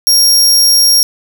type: tone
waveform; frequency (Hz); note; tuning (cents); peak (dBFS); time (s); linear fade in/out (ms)
sawtooth; 5580; F8; -2; -3; 0.07-1.03; 0
effects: none